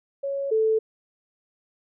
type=tone pair in turn; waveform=sine; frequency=554.4 / 440 Hz; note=C#5 / A4; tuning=0 / 0 cents; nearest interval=major third; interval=400 cents; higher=first; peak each=-25 / -18 dBFS; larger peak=second; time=0.23-0.51 / 0.51-0.79 s; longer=neither; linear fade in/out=10 ms; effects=none